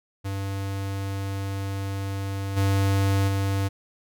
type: tone with level steps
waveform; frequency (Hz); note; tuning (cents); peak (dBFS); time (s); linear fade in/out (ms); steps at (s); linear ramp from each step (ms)
square; 98; G2; 0; -28 / -20 / -23; 0.24-3.69; 20; 2.56 / 3.27; 20
effects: none

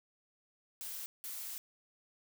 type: noise bursts at uneven times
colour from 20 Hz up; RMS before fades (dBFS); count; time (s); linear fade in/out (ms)
blue; -43; 2; 0.81-1.06 / 1.24-1.58; 0
effects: none

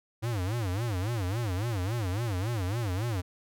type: tone with vibrato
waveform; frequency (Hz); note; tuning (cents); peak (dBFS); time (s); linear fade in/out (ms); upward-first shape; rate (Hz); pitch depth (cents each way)
square; 103.83; G#2; 0; -29; 0.22-3.22; 20; sine; 3.6; 270
effects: none

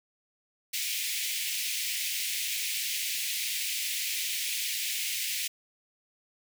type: high-pass noise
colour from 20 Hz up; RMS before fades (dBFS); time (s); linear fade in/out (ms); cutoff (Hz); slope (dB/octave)
pink; -32; 0.73-5.48; 10; 2100; 48
effects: none

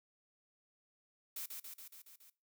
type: noise with echo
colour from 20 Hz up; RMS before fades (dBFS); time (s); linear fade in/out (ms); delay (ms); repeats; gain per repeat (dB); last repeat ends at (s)
blue; -43; 1.36-1.46; 5; 140; 6; -3; 2.3
effects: noise-tail reverb RT60 0.3 s tail -20 dB re dry

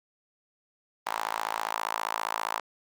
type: tone with high-pass filter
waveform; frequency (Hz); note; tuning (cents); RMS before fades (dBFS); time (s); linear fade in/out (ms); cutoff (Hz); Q
sawtooth; 55; A1; 0; -32; 1.06-2.59; 5; 950; 3.5
effects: Opus 32 kbps

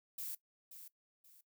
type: noise with echo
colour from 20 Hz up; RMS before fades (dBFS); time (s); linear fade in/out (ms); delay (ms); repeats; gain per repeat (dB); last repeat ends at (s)
violet; -43; 0.18-0.35; 5; 530; 2; -10; 1.41
effects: noise-tail reverb RT60 0.1 s tail -18 dB re dry

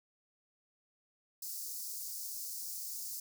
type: high-pass noise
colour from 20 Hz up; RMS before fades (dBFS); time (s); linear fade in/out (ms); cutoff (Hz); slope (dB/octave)
white; -42; 1.42-3.2; 5; 4700; 48
effects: none

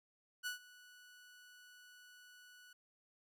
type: tone with ADSR envelope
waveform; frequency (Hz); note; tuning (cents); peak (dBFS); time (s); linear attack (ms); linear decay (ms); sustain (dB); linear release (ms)
sawtooth; 1476; F#6; -5; -34; 0.43-2.73; 34; 120; -21; 4
effects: none

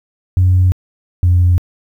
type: tone pair in turn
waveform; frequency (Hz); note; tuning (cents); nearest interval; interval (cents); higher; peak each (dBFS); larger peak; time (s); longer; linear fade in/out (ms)
sine; 91.6 / 88.74; F#2 / F2; -17 / +28; minor second; 55; first; -6; neither; 0.37-0.72 / 1.23-1.58; neither; 0
effects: tanh soft clip ceiling -4 dBFS + 8-bit

